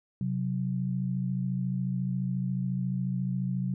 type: tone pair together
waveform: sine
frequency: 130.81 / 185 Hz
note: C3 / F#3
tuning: 0 / 0 cents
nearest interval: tritone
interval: 600 cents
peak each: -30 / -30 dBFS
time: 0.21-3.74 s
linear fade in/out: 2 ms
effects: none